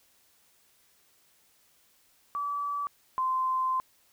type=tone pair in turn; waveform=sine; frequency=1151 / 1037.1 Hz; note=D6 / C6; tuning=-35 / -16 cents; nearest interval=major second; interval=181 cents; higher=first; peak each=-29 / -25 dBFS; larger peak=second; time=2.35-2.87 / 3.18-3.8 s; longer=second; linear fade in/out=0 ms; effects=white hiss -65 dBFS RMS until 4.12 s